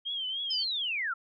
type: tone with vibrato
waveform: sine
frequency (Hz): 3176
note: G7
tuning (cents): +22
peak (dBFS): -31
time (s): 0.05-0.65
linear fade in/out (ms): 20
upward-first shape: triangle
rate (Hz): 3.4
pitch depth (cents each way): 110
type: linear sweep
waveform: sine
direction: down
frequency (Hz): 5200 to 1285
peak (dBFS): -29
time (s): 0.5-1.14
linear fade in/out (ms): 10
effects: none